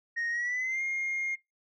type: tone with pitch glide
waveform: sine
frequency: 1864.7 to 2130 Hz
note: A#6 to C7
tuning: 0 to +30 cents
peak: -27 dBFS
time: 0.16-1.36 s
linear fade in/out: 20 ms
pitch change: +230 cents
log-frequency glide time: 0.3-0.82 s
effects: noise-tail reverb RT60 0.2 s tail -23 dB re dry + tanh soft clip ceiling -27 dBFS